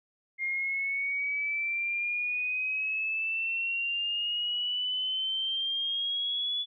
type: exponential sweep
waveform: sine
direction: up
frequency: 2120 to 3436 Hz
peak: -28 dBFS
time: 0.38-6.66 s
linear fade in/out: 50 ms
effects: none